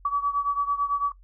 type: beating tone pair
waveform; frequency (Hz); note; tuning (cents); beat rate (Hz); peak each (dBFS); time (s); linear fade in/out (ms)
sine; 1140 / 1149; C#6 / D6; +48 / -38; 9; -24 / -27; 0.05-1.12; 5
effects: noise-tail reverb RT60 0.1 s tail -17 dB re dry + added 45 Hz sine -49 dBFS peak until 1.23 s